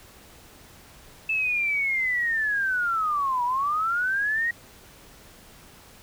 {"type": "linear two-way sweep", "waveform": "sine", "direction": "down then up", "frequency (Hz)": [2637, 954, 1902], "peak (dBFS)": -22, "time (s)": [1.29, 4.51], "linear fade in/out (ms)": 5, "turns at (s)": 3.44, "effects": ["pink hiss -50 dBFS RMS until 6.02 s"]}